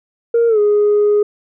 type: tone with pitch glide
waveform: sine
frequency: 466.2 to 415.3 Hz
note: A#4 to G#4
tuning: 0 to 0 cents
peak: -8 dBFS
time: 0.34-1.23 s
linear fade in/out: 5 ms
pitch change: -200 cents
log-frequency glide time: 0.48-0.59 s
effects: tanh soft clip ceiling -7 dBFS